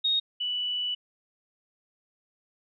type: tone pair in turn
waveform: sine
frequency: 3732 / 2962 Hz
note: A#7 / F#7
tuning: +1 / +1 cents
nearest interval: major third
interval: 400 cents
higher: first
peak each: -22 / -27 dBFS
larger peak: first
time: 0.04-0.2 / 0.4-0.95 s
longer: second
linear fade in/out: 10 ms
effects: none